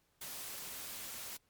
white noise, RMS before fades -45 dBFS, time 0.21-1.37 s, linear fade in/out 5 ms, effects pink hiss -75 dBFS RMS until 1.49 s + MP3 96 kbps

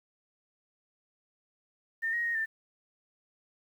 sine tone with pitch steps, 1813 / 1883 / 1867 / 1786 Hz, A#6 / A#6 / A#6 / A6, -49 / +17 / +2 / +25 cents, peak -28 dBFS, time 2.02-2.46 s, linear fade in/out 20 ms, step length 110 ms, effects 10-bit

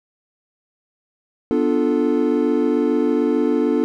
triangle chord, B half-diminished seventh, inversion none, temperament equal, 246.9 / 293.7 / 349.2 / 440 Hz, B3 / D4 / F4 / A4, 0 / 0 / 0 / 0 cents, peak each -19 / -18 / -21 / -19 dBFS, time 1.51-3.84 s, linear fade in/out 0 ms, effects none

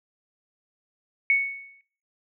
sine tone with exponential decay, 2217 Hz, C#7, in tune, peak -15 dBFS, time 1.3-1.81 s, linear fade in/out 1 ms, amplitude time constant 110 ms, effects noise-tail reverb RT60 0.5 s tail -18 dB re dry

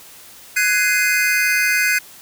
square chord, Ab dominant seventh, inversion third, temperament just, 1495.1 / 1661.2 / 2077 / 2492 Hz, Gb6 / Ab6 / C7 / Eb7, +18 / 0 / -13 / +2 cents, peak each -21 / -23 / -20 / -21 dBFS, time 0.56-1.99 s, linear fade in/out 10 ms, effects white hiss -42 dBFS RMS until 2.21 s

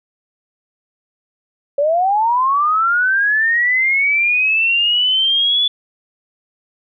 sine linear sweep, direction up, 553 to 3460 Hz, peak -12 dBFS, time 1.78-5.68 s, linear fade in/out 5 ms, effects none

